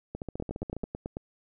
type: two click trains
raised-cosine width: 2 ms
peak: -22 / -20 dBFS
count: 11 / 8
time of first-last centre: 0.15-0.835 / 0.4-1.169 s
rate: 14.6 / 9.1 Hz
effects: none